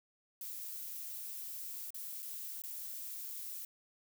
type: noise with dropouts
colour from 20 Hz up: violet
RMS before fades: -44 dBFS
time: 0.41-3.65 s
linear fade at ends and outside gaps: 2 ms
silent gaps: 1.905-1.944 / 2.223-2.227 / 2.62-2.637 s
effects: none